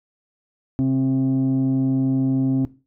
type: tone pair together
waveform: sine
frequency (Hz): 132.8 / 265.6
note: C3 / C4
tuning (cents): +26 / +26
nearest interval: octave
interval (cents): 1200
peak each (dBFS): -19 / -16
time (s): 0.79-2.65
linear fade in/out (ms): 0
effects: noise-tail reverb RT60 0.3 s tail -18 dB re dry + tanh soft clip ceiling -14 dBFS